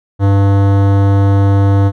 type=tone with hard clipping; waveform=sine; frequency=99 Hz; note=G2; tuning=18 cents sharp; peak=-9 dBFS; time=0.19-1.92 s; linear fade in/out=50 ms; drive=18 dB; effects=none